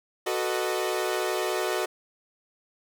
sawtooth chord, B dominant seventh, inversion second, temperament equal with one note detuned, 370 / 440 / 493.9 / 614.4 Hz, F#4 / A4 / B4 / D#5, 0 / 0 / 0 / -22 cents, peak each -25 / -28 / -31 / -28 dBFS, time 0.26-1.86 s, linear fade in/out 10 ms, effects none

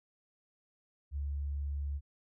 sine tone, 71.2 Hz, C#2, 47 cents sharp, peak -33 dBFS, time 1.11-2.01 s, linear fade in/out 50 ms, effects none

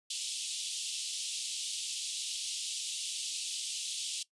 pink band-pass noise, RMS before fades -38 dBFS, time 0.1-4.23 s, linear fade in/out 5 ms, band 2900 to 10000 Hz, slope 48 dB/octave, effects noise-tail reverb RT60 0.1 s tail -19 dB re dry + resampled to 24000 Hz

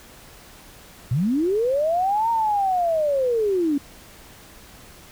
sine linear two-way sweep, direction up then down, 108.5 to 932.3 to 273 Hz, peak -18 dBFS, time 1.11-3.78 s, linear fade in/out 5 ms, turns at 2.3 s, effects pink hiss -46 dBFS RMS until 5.11 s

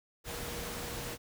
sine tone in noise, 476.4 Hz, A#4, 38 cents sharp, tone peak -47 dBFS, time 0.24-1.18 s, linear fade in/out 50 ms, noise pink, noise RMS -40 dBFS, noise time 0.24-1.18 s, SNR -10 dB, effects none

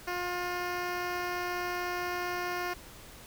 10% pulse tone with notch filter, 355.6 Hz, F4, 31 cents sharp, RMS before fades -34 dBFS, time 0.07-2.74 s, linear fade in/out 10 ms, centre 8900 Hz, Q 0.72, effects pink hiss -50 dBFS RMS until 3.26 s

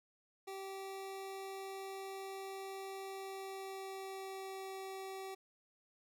25% pulse tone with pitch glide, 387.3 to 384 Hz, G4 to G4, -21 to -36 cents, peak -40 dBFS, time 0.47-5.35 s, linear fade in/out 10 ms, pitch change -15 cents, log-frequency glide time 3.05-4.72 s, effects none

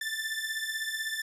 sawtooth beating tone pair, 1760 / 1776 Hz, A6 / A6, 0 / +16 cents, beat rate 16 Hz, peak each -31 dBFS, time 0.01-1.22 s, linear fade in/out 5 ms, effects resampled to 32000 Hz

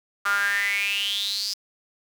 sawtooth tone with high-pass filter sweep, 201.1 Hz, G3, 44 cents sharp, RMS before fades -25 dBFS, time 0.25-1.54 s, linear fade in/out 10 ms, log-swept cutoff 1300 to 5100 Hz, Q 9.8, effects 8-bit

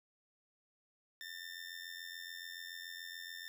20% pulse tone with amplitude modulation, 1800 Hz, A6, 39 cents sharp, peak -37 dBFS, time 1.21-3.48 s, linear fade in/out 0 ms, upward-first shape sine, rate 87 Hz, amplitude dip 75%, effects none

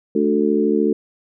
harmonic tone with a mistuned harmonic, 73.5 Hz, D2, 2 cents sharp, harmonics 3 / 4 / 5 / 6, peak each -20 / -20 / -20 / -20 dBFS, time 0.15-0.93 s, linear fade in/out 5 ms, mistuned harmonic 3, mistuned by -25 cents, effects none

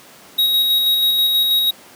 square tone with tremolo, 3800 Hz, A#7, 33 cents sharp, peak -13 dBFS, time 0.38-1.71 s, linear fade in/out 10 ms, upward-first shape square, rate 6.2 Hz, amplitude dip 25%, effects pink hiss -43 dBFS RMS until 1.95 s + high-pass 200 Hz 12 dB/octave

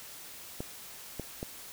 clicks, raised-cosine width 2 ms, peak -22 dBFS, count 3, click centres 0.605 / 1.197 / 1.429 s, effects white hiss -47 dBFS RMS until 1.72 s

